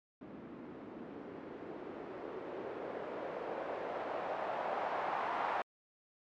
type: noise with low-pass filter sweep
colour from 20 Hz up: violet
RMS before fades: -40 dBFS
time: 0.21-5.62 s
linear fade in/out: 2 ms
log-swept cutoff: 250 to 860 Hz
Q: 2.1
effects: low-pass 2000 Hz 12 dB/octave + MP3 96 kbps